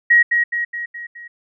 sine tone with echo, 1896 Hz, A#6, 29 cents sharp, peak -8 dBFS, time 0.1-0.23 s, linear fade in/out 10 ms, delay 210 ms, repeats 5, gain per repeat -5 dB, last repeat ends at 1.28 s, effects none

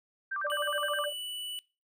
sine tone with vibrato, 1359 Hz, F6, 48 cents flat, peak -31 dBFS, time 0.31-1.06 s, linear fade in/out 10 ms, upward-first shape square, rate 9.6 Hz, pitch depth 250 cents each way
sine tone with tremolo, 587.3 Hz, D5, in tune, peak -29 dBFS, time 0.44-1.13 s, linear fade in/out 10 ms, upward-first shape triangle, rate 13 Hz, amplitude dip 90%
square tone, 2965 Hz, F#7, 3 cents sharp, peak -36 dBFS, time 0.5-1.59 s, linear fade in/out 0 ms
effects noise-tail reverb RT60 0.3 s tail -22 dB re dry

